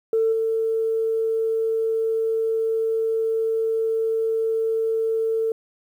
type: tone with level steps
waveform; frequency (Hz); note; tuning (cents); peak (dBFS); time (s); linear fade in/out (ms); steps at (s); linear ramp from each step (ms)
sine; 447.7; A4; +30; -16 / -19; 0.13-5.52; 2; 0.32; 10
effects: tanh soft clip ceiling -12 dBFS + 9-bit